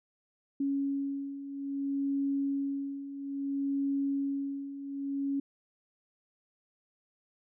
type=beating tone pair; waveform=sine; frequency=277.2 / 277.8 Hz; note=C#4 / C#4; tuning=0 / +4 cents; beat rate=0.6 Hz; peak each=-36 / -31 dBFS; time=0.6-5.4 s; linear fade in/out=5 ms; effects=none